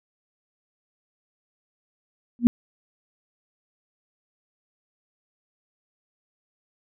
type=tone with exponential growth; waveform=sine; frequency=238.9 Hz; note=A#3; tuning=43 cents sharp; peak=-6 dBFS; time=2.39-2.47 s; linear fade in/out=0 ms; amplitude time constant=16 ms; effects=none